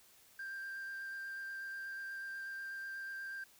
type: tone with vibrato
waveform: sine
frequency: 1583 Hz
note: G6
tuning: 17 cents sharp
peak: -39 dBFS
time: 0.39-3.44 s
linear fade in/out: 5 ms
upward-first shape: sine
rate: 8.2 Hz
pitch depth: 10 cents each way
effects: tanh soft clip ceiling -40 dBFS + white hiss -64 dBFS RMS until 3.59 s